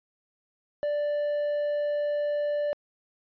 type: tone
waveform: triangle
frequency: 587.3 Hz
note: D5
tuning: in tune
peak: -23 dBFS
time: 0.83-2.73 s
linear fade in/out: 0 ms
effects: resampled to 11025 Hz